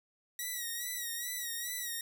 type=tone with vibrato; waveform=5% pulse; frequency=1917 Hz; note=A#6; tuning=48 cents sharp; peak=-26 dBFS; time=0.39-2.01 s; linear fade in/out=2 ms; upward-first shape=sine; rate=2.4 Hz; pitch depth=65 cents each way; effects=none